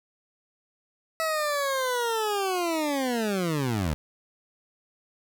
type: linear sweep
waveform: 20% pulse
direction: down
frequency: 651 to 69.3 Hz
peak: -20 dBFS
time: 1.2-3.94 s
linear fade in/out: 0 ms
effects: 10-bit